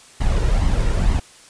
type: noise with flanger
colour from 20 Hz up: brown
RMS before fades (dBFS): -17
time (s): 0.2-1.2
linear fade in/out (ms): 10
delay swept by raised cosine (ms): 0.98 to 2.18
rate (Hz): 2.2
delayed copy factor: +0.5
effects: white hiss -46 dBFS RMS until 1.49 s + resampled to 22050 Hz